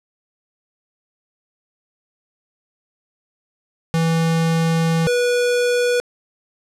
square tone pair in turn, 164.1 / 487.8 Hz, E3 / B4, -8 / -21 cents, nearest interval octave + perfect fifth, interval 1887 cents, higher second, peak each -16 / -16 dBFS, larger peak neither, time 3.94-5.07 / 5.07-6 s, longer first, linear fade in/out 0 ms, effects low-pass 10000 Hz 12 dB/octave

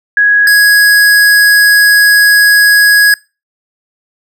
sine / square tone pair in turn, 1664 / 1664 Hz, G#6 / G#6, +3 / +3 cents, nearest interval unison, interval 0 cents, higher neither, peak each -4 dBFS, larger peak neither, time 0.17-0.47 / 0.47-3.14 s, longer second, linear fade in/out 2 ms, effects noise-tail reverb RT60 0.3 s tail -25 dB re dry

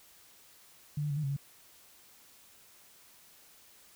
sine tone with pitch steps, 147 / 148.3 / 141.8 / 153 / 137.4 / 140.6 Hz, D3 / D3 / C#3 / D#3 / C#3 / C#3, +2 / +17 / +40 / -29 / -15 / +25 cents, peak -30 dBFS, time 0.97-1.366 s, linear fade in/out 5 ms, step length 66 ms, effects white hiss -59 dBFS RMS until 3.95 s

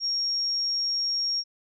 sine tone, 5570 Hz, F8, 5 cents flat, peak -24 dBFS, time 0-1.44 s, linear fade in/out 50 ms, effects none

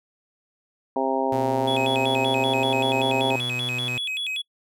harmonic tone, 133.2 Hz, C3, 31 cents sharp, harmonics 2 / 3 / 4 / 5 / 6 / 7, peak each -28 / -28 / -28 / -28 / -28 / -28 dBFS, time 0.96-3.36 s, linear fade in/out 2 ms
sawtooth tone with pitch glide, 122.9 to 124.18 Hz, B2 to B2, -8 to +10 cents, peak -26 dBFS, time 1.32-3.98 s, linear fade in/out 5 ms, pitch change +18 cents, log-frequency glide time 2.78-3.69 s
triangle tone with vibrato, 2927 Hz, F#7, 19 cents flat, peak -24 dBFS, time 1.67-4.42 s, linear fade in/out 10 ms, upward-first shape square, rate 5.2 Hz, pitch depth 250 cents each way
effects noise-tail reverb RT60 0.1 s tail -26 dB re dry

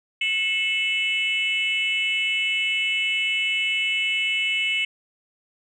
sine tone cluster, 2181 / 2630 / 2972 Hz, C#7 / E7 / F#7, -29 / -5 / +7 cents, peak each -24 dBFS, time 0.21-4.85 s, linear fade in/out 5 ms, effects tanh soft clip ceiling -15 dBFS

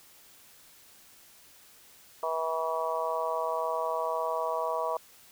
harmonic tone, 161.9 Hz, E3, 31 cents flat, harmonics 3 / 4 / 5 / 6 / 7, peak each -35 / -32 / -41 / -33 / -35 dBFS, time 2.23-4.97 s, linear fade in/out 2 ms, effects white hiss -56 dBFS RMS until 5.31 s

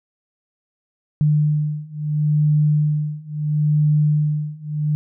sine beating tone pair, 150 / 150.74 Hz, D3 / D3, +37 / +45 cents, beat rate 0.74 Hz, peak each -19 / -18 dBFS, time 1.21-4.95 s, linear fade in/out 0 ms, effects none

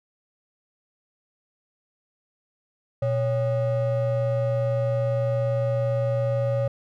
triangle ring-modulated tone, 337.9 Hz, E4, 43 cents sharp, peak -16 dBFS, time 3.02-6.68 s, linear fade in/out 5 ms, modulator 217 Hz, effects none

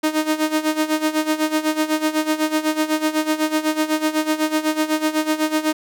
sawtooth tone with tremolo, 310 Hz, D#4, 6 cents flat, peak -11 dBFS, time 0.03-5.73 s, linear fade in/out 10 ms, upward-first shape sine, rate 8 Hz, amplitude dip 80%, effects none

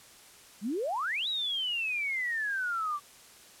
sine exponential two-way sweep, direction up then down, 185 to 3936 to 1145 Hz, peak -29 dBFS, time 0.61-3 s, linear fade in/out 50 ms, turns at 1.28 s, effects white hiss -54 dBFS RMS until 3.6 s + low-pass 11000 Hz 12 dB/octave

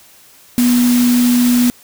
sine tone in noise, 244.1 Hz, B3, 20 cents flat, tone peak -9 dBFS, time 0.58-1.7 s, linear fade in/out 0 ms, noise white, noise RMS -22 dBFS, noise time 0.58-1.7 s, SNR +10 dB, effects white hiss -45 dBFS RMS until 1.83 s

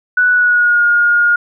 sine tone with pitch glide, 1480 to 1426.3 Hz, F#6 to F6, 0 to +36 cents, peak -8 dBFS, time 0.17-1.36 s, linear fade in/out 5 ms, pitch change -64 cents, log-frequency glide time 0.3-0.83 s, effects none

